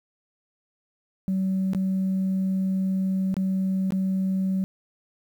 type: tone with dropouts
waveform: sine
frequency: 189.9 Hz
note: F#3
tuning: 45 cents sharp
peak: -20 dBFS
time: 1.28-4.64 s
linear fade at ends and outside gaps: 0 ms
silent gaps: 1.734-1.748 / 3.342-3.367 / 3.906-3.922 s
effects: tanh soft clip ceiling -19 dBFS + 9-bit